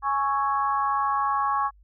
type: harmonic tone with a mistuned harmonic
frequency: 277.2 Hz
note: C#4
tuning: in tune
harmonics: 3 / 4 / 5 / 6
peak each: -27 / -23 / -35 / -37 dBFS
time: 0.02-1.71 s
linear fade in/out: 50 ms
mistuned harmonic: 5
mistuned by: -80 cents
effects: added 50 Hz sine -52 dBFS peak until 1.83 s